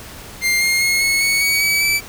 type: tone with pitch steps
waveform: sawtooth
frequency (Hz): 2100 / 2129 / 2159 / 2189 / 2220 / 2251 / 2282 / 2314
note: C7 / C7 / C#7 / C#7 / C#7 / C#7 / C#7 / D7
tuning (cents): +6 / +30 / -46 / -22 / +2 / +26 / +50 / -26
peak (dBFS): -11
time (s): 0.41-2.01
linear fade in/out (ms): 50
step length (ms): 200
effects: pink hiss -36 dBFS RMS until 2.08 s